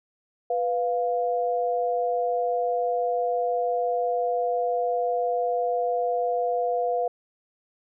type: tone pair together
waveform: sine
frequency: 493.9 / 699.8 Hz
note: B4 / F5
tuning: 0 / +3 cents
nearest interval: tritone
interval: 603 cents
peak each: -25 dBFS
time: 0.5-7.08 s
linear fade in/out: 5 ms
effects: none